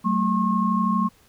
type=tone cluster; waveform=sine; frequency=190.2 / 222.7 / 1080 Hz; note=F#3 / A3 / C#6; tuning=+48 / +21 / -45 cents; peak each=-23 dBFS; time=0.04-1.09 s; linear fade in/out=20 ms; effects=pink hiss -57 dBFS RMS until 1.28 s